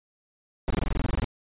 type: noise bursts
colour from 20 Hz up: brown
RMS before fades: -24 dBFS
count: 13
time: 0.68-1.243 s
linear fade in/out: 0 ms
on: 23 ms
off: 22 ms
effects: resampled to 8000 Hz